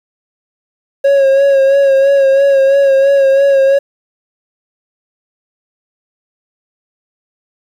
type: tone with vibrato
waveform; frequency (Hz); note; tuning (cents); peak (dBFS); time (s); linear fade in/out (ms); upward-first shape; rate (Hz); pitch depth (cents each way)
triangle; 548; C#5; -20; -4; 1.04-3.79; 10; sine; 3; 34
effects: 7-bit